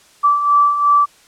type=beating tone pair; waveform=sine; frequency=1159 / 1161.8 Hz; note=D6 / D6; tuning=-23 / -19 cents; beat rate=2.8 Hz; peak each=-18 / -11 dBFS; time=0.23-1.06 s; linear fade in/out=20 ms; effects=white hiss -49 dBFS RMS until 1.27 s + low-pass 9000 Hz 12 dB/octave